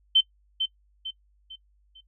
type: tone with echo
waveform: sine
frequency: 3087 Hz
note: G7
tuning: 27 cents flat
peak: -14 dBFS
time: 0.15-0.21 s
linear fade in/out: 10 ms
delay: 450 ms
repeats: 4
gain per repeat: -8 dB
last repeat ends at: 2.01 s
effects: noise-tail reverb RT60 0.1 s tail -23 dB re dry + added 50 Hz sine -61 dBFS peak until 2.07 s